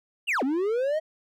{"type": "linear two-way sweep", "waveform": "triangle", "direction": "down then up", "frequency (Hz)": [2985, 246.9, 644], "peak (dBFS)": -21, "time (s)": [0.27, 1], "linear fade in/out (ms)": 20, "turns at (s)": 0.43, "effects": []}